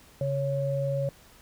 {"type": "tone pair together", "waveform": "sine", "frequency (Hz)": [138.5, 554], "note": ["C#3", "C#5"], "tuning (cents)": [-1, -1], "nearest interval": "2 octaves", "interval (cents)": 2400, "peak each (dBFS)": -28, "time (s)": [0.21, 1.09], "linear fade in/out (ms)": 2, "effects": ["pink hiss -55 dBFS RMS until 1.41 s"]}